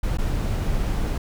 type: noise with dropouts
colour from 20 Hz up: brown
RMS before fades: -23 dBFS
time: 0.03-1.18 s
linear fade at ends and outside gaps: 5 ms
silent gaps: 0.173-0.184 s
effects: none